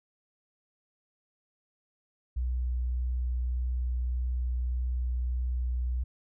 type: tone with vibrato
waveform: sine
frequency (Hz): 61.74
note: B1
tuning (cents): 0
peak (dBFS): -27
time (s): 2.36-6.04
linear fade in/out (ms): 10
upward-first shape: sine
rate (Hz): 1.7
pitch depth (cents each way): 8
effects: none